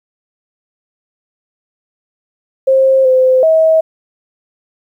sine tone with pitch steps, 531 / 516 / 641 Hz, C5 / C5 / E5, +25 / -24 / -49 cents, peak -6 dBFS, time 2.67-3.81 s, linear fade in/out 10 ms, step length 380 ms, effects 8-bit

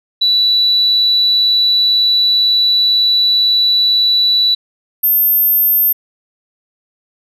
sine tone pair in turn, 3951 / 13290 Hz, B7 / G#9, 0 / 0 cents, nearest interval octave + major sixth, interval 2100 cents, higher second, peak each -8 dBFS, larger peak neither, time 0.21-4.55 / 5.03-5.93 s, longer first, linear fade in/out 10 ms, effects tanh soft clip ceiling -4 dBFS

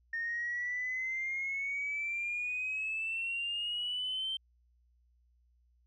sine exponential sweep, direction up, 1828 to 3136 Hz, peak -32 dBFS, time 0.13-4.37 s, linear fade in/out 5 ms, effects tanh soft clip ceiling -28 dBFS + added 60 Hz sine -66 dBFS peak until 5.86 s

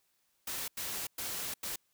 white noise bursts at uneven times, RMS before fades -38 dBFS, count 4, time 0.47-0.68 / 0.77-1.07 / 1.18-1.54 / 1.63-1.76 s, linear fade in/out 5 ms, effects white hiss -75 dBFS RMS until 1.93 s

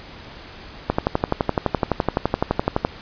click train, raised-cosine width 1 ms, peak -3 dBFS, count 24, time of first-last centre 0.9-2.849 s, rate 11.8 Hz, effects pink hiss -40 dBFS RMS until 3.01 s + resampled to 11025 Hz

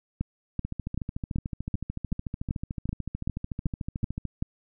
two click trains, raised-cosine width 5 ms, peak -15 / -19 dBFS, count 12 / 50, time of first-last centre 0.21-4.425 / 0.65-4.253 s, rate 2.61 / 13.6 Hz, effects none

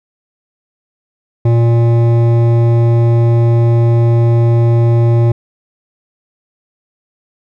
triangle tone with hard clipping, 117.1 Hz, A#2, 8 cents sharp, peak -9 dBFS, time 1.45-5.32 s, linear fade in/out 5 ms, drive 16 dB, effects none

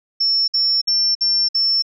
sine tone bursts, 5400 Hz, E8, 41 cents sharp, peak -14 dBFS, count 5, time 0.2-1.824 s, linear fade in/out 10 ms, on 280 ms, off 56 ms, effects none

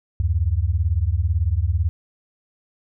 sine beating tone pair, 74.4 / 92.4 Hz, D2 / F#2, +23 / -2 cents, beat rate 18 Hz, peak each -20 dBFS, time 0.2-1.89 s, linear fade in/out 0 ms, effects none

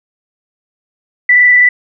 sine tone with frequency modulation, 1975.5 Hz, B6, in tune, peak -4 dBFS, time 1.29-1.69 s, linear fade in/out 5 ms, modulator 23.5 Hz, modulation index 0.93, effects none

